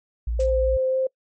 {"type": "tone", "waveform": "sine", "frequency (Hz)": 57.7, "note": "A#1", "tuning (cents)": -17, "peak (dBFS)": -22, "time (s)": [0.27, 0.77], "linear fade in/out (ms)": 5}
{"type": "tone with vibrato", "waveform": "sine", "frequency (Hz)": 522, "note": "C5", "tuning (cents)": -4, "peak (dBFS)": -19, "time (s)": [0.39, 1.07], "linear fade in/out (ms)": 5, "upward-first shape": "sine", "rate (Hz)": 3.7, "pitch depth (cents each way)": 8}
{"type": "noise with exponential decay", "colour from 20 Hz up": "blue", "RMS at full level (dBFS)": -33, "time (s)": [0.4, 0.57], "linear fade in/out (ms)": 0, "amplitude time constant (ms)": 35}
{"effects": ["noise-tail reverb RT60 0.1 s tail -25 dB re dry", "MP3 32 kbps"]}